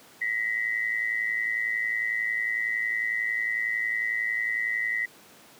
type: tone pair together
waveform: sine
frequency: 1905 / 2016 Hz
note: A#6 / B6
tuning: +37 / +35 cents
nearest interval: minor second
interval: 98 cents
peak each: -28 / -28 dBFS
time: 0.21-5.06 s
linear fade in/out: 10 ms
effects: pink hiss -52 dBFS RMS until 5.59 s + high-pass 200 Hz 12 dB/octave